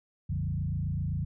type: tone with frequency modulation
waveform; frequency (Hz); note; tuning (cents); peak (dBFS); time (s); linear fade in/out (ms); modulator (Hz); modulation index
sine; 117; A#2; +7; -28; 0.29-1.25; 10; 27.7; 1.9
effects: none